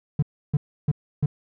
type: tone bursts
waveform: triangle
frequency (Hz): 146.3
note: D3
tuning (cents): -6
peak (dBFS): -14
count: 4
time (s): 0.19-1.26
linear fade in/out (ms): 5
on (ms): 35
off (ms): 310
effects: tanh soft clip ceiling -11 dBFS